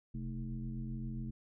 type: tone with frequency modulation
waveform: sine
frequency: 130 Hz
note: C3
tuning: 11 cents flat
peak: -37 dBFS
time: 0.14-1.31 s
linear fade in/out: 10 ms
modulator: 89.2 Hz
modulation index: 1.3
effects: none